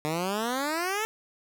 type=exponential sweep; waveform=10% pulse; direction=up; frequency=148.7 to 450 Hz; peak=-19 dBFS; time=0.05-1.05 s; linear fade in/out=0 ms; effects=none